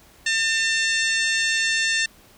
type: harmonic tone with a mistuned harmonic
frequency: 899 Hz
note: A5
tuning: 37 cents sharp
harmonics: 2 / 3 / 4 / 5 / 6 / 7 / 8 / 9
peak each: -22 / -26 / -28 / -30 / -32 / -33 / -34 / -35 dBFS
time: 0.26-2.06 s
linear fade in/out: 5 ms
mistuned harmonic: 5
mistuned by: -47 cents
effects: pink hiss -52 dBFS RMS until 2.37 s